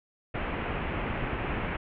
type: low-pass noise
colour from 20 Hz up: pink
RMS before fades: -32 dBFS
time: 0.34-1.77 s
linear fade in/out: 10 ms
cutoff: 2800 Hz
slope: 48 dB/octave
effects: none